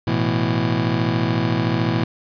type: chord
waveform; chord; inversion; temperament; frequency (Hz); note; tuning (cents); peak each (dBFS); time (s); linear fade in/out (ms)
25% pulse; A suspended second; none; just; 110 / 123.75 / 165; A2 / B2 / E3; 0 / +4 / +2; -19; 0.07-2.04; 5
effects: resampled to 11025 Hz + 8-bit